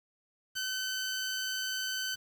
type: tone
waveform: 15% pulse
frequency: 1524 Hz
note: G6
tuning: 49 cents flat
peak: -26 dBFS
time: 0.55-2.16 s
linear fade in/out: 20 ms
effects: 9-bit